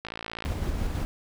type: click train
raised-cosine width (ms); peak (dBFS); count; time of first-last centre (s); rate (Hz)
0.3; -18; 24; 0.05-0.459; 56.3
type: noise with tremolo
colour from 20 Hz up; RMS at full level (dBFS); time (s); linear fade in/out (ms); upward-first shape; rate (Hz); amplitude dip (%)
brown; -28; 0.45-1.05; 0; square; 6; 25
effects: none